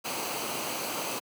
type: noise with comb filter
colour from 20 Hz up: pink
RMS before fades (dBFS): -33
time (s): 0.04-1.2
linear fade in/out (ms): 20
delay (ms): 0.56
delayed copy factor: -0.5
effects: high-pass 200 Hz 12 dB/octave